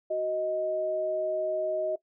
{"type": "tone pair together", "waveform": "sine", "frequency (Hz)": [372.8, 626], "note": ["F#4", "D#5"], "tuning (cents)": [13, 10], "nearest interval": "major sixth", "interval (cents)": 897, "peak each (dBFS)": [-34, -27], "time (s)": [0.1, 1.96], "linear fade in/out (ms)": 10, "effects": ["noise-tail reverb RT60 0.1 s tail -18 dB re dry"]}